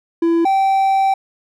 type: tone pair in turn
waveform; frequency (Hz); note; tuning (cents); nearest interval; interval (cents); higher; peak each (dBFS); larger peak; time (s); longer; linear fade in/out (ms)
triangle; 334.8 / 776.3; E4 / G5; +27 / -17; octave + minor third; 1456; second; -10; neither; 0.22-0.45 / 0.45-1.14; second; 5
effects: none

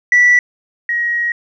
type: tone pair in turn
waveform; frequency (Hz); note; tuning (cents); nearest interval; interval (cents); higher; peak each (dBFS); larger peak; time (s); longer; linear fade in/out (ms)
sine; 1959 / 1893.4; B6 / A#6; -15 / +26; minor second; 59; first; -5 / -14; first; 0.12-0.39 / 0.89-1.32; second; 2
effects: tanh soft clip ceiling -4 dBFS

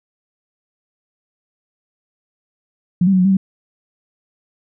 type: tone with pitch steps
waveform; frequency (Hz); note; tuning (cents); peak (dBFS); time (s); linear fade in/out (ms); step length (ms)
sine; 177.3 / 195.1 / 186.7 / 181.8 / 194.7 / 191; F3 / G3 / F#3 / F#3 / G3 / G3; +26 / -8 / +16 / -30 / -12 / -45; -10; 3.01-3.37; 5; 60
effects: none

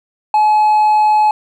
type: tone with hard clipping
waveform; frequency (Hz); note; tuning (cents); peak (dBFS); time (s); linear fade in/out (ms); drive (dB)
sine; 852; G#5; +44; -9; 0.34-1.31; 2; 2
effects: none

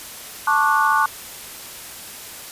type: chord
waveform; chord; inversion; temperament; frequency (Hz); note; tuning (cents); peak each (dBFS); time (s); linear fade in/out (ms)
sine; D major seventh; second; just; 881 / 1101.2 / 1174.7 / 1468.3; A5 / C#6 / D6 / F#6; +2 / -12 / 0 / -14; -20; 0.47-1.06; 5
effects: white hiss -36 dBFS RMS until 2.51 s + resampled to 32000 Hz

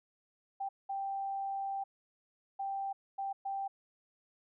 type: tone bursts at uneven times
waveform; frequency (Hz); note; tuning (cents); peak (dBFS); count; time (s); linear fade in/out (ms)
sine; 785; G5; +2; -34; 5; 0.6-0.69 / 0.89-1.84 / 2.59-2.93 / 3.18-3.33 / 3.45-3.68; 10
effects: none

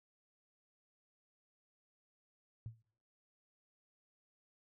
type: tone with exponential decay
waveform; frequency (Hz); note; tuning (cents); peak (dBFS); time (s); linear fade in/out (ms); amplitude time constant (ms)
sine; 112.2; A2; +34; -39; 2.66-2.82; 0; 33
effects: noise-tail reverb RT60 0.6 s tail -25 dB re dry

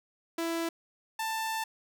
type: tone pair in turn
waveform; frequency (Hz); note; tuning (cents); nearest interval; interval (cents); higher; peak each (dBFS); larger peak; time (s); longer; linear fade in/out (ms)
sawtooth; 332.4 / 887.4; E4 / A5; +15 / +14; octave + perfect fourth; 1699; second; -26 / -27; first; 0.38-0.69 / 1.19-1.64; second; 5
effects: none

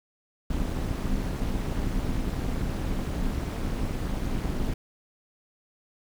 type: noise with amplitude modulation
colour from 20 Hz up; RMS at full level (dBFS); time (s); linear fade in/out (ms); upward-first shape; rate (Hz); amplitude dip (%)
brown; -25; 0.5-4.74; 5; sine; 223; 75
effects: none

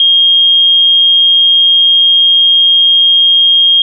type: tone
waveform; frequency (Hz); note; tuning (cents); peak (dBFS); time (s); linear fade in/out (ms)
sine; 3237; G#7; -45; -4; 0-3.82; 2
effects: none

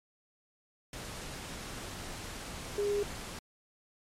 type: tone in noise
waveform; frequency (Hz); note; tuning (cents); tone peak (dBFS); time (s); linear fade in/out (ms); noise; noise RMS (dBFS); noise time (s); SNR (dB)
sine; 408.3; G#4; -29; -28; 2.78-3.03; 2; pink; -42; 0.93-3.39; +11
effects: low-pass 10000 Hz 12 dB/octave + MP3 64 kbps

